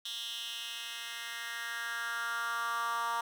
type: tone with high-pass filter sweep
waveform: 10% pulse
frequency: 233.1 Hz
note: A#3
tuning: in tune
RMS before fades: -37 dBFS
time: 0.05-3.21 s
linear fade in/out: 5 ms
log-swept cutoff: 3400 to 1000 Hz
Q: 3.7
effects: none